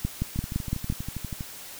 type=two click trains; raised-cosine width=5 ms; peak=-20 / -13 dBFS; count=14 / 6; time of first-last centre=0.36-1.408 / 0.05-0.9 s; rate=12.4 / 5.88 Hz; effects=white hiss -42 dBFS RMS until 1.79 s